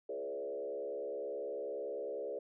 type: tone with frequency modulation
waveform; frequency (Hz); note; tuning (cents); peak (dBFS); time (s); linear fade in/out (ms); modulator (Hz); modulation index
sine; 493.9; B4; 0; -37; 0.09-2.39; 5; 69.8; 1.5
effects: none

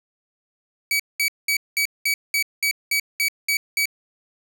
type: tone bursts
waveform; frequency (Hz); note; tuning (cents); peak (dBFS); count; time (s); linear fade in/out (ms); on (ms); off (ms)
sawtooth; 2277; C#7; +46; -15; 11; 0.91-3.856; 2; 86; 200
effects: none

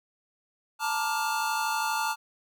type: chord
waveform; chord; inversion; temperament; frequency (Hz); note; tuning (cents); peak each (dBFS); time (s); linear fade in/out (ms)
square; Bb major seventh; third; equal with one note detuned; 880 / 932.3 / 1174.7 / 1412.3; A5 / Bb5 / D6 / F6; 0 / 0 / 0 / +19; -30 / -36 / -35 / -33; 0.79-2.16; 50
effects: none

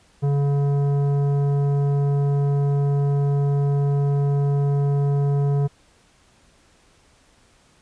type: tone with tanh clipping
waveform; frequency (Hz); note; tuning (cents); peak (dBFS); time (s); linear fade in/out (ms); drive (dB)
sine; 141.7; C#3; +38; -19; 0.22-5.68; 20; 12
effects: pink hiss -57 dBFS RMS until 7.81 s + resampled to 22050 Hz

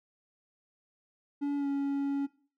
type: tone with pitch glide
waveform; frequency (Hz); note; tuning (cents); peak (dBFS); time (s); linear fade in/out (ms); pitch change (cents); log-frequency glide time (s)
triangle; 285.2 to 279.5; C#4 to C#4; +49 to +14; -26; 1.41-2.27; 20; -35; 1.57-1.67
effects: noise-tail reverb RT60 0.4 s tail -17 dB re dry

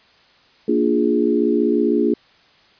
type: chord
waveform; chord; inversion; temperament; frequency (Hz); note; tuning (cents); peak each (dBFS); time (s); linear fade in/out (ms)
sine; Bb dominant seventh; none; equal; 233.1 / 293.7 / 349.2 / 415.3; Bb3 / D4 / F4 / Ab4; 0 / 0 / 0 / 0; -20; 0.68-2.14; 5
effects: white hiss -53 dBFS RMS until 2.79 s + resampled to 11025 Hz

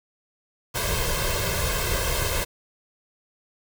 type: noise with comb filter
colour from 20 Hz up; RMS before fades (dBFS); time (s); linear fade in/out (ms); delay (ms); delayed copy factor
pink; -25; 0.74-2.45; 20; 1.9; +0.85
effects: none

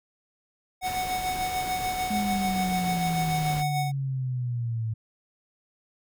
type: tone with tremolo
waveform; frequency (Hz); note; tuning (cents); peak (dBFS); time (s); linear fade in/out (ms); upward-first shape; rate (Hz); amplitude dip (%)
square; 740; F#5; 0; -26; 0.81-3.92; 50; sine; 6.8; 45
type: noise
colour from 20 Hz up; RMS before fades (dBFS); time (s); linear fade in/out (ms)
pink; -37; 0.82-3.64; 50
type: exponential sweep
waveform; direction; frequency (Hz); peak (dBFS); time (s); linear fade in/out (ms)
sine; down; 210.5 to 110; -26; 2.1-4.94; 10
effects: none

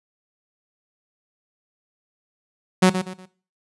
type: tone with echo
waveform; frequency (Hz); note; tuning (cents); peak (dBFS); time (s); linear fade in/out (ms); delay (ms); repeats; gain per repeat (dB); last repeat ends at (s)
sawtooth; 185; F#3; 0; -7; 2.82-2.9; 10; 120; 3; -10; 3.26
effects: noise-tail reverb RT60 0.4 s tail -17 dB re dry + resampled to 24000 Hz

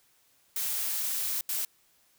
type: noise bursts at uneven times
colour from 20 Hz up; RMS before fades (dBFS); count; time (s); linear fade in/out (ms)
blue; -31; 2; 0.56-1.41 / 1.49-1.65; 2
effects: white hiss -66 dBFS RMS until 2.18 s

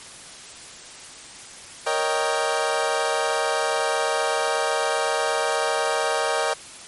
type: chord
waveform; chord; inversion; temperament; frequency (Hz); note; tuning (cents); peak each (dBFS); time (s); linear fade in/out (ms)
25% pulse; Eb dominant seventh; second; equal; 466.2 / 554.4 / 622.3 / 784; Bb4 / Db5 / Eb5 / G5; 0 / 0 / 0 / 0; -23 / -24 / -22 / -23; 1.86-6.54; 10
effects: white hiss -41 dBFS RMS until 6.87 s + MP3 48 kbps

